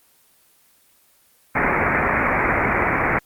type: low-pass noise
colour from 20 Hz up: white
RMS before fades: -19 dBFS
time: 1.55-3.19 s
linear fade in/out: 5 ms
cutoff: 2300 Hz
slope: 96 dB/octave
effects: white hiss -57 dBFS RMS until 3.25 s + Opus 24 kbps